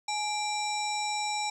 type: harmonic tone with a mistuned harmonic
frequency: 784 Hz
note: G5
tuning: in tune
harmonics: 1 / 3 / 5 / 7 / 9 / 10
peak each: -31 / -36 / -38 / -39 / -41 / -41 dBFS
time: 0.08-1.5 s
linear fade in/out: 5 ms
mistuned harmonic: 1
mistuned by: +120 cents
effects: 10-bit